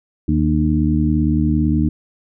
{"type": "harmonic tone with a mistuned harmonic", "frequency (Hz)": 77.78, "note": "D#2", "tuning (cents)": 0, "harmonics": [1, 2, 3, 4], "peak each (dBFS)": [-19, -19, -19, -19], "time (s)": [0.28, 1.89], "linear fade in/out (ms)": 5, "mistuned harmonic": 4, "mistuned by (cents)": -40, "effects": []}